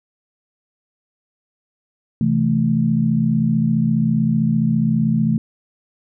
sine chord, A minor, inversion first, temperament equal, 130.81 / 164.81 / 220 Hz, C3 / E3 / A3, 0 / 0 / 0 cents, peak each -21 / -19 / -17 dBFS, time 2.21-5.38 s, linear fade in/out 2 ms, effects none

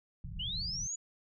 pink low-pass noise, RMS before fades -42 dBFS, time 0.24-0.87 s, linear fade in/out 2 ms, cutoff 190 Hz, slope 96 dB/octave
sine linear sweep, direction up, 2794 to 6960 Hz, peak -35 dBFS, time 0.39-0.96 s, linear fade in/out 10 ms
effects none

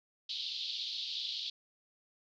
pink band-pass noise, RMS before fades -39 dBFS, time 0.29-1.5 s, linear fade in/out 5 ms, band 3300 to 4500 Hz, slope 48 dB/octave, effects none

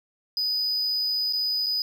triangle tone with dropouts, 4978 Hz, D#8, in tune, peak -22 dBFS, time 0.37-1.82 s, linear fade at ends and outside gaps 1 ms, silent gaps 1.326-1.333 / 1.662-1.666 s, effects none

